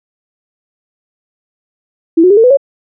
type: tone with pitch steps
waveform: sine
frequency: 329.6 / 365.7 / 405.8 / 450.2 / 499.6 / 554.3 Hz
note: E4 / F#4 / G#4 / A4 / B4 / C#5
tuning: 0 / -20 / -40 / +40 / +20 / 0 cents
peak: -3 dBFS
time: 2.17-2.572 s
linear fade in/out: 10 ms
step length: 67 ms
effects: none